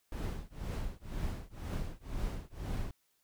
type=noise with tremolo; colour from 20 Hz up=brown; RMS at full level=-34 dBFS; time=0.12-2.91 s; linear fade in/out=2 ms; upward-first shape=triangle; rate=2 Hz; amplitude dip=100%; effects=white hiss -75 dBFS RMS until 3.23 s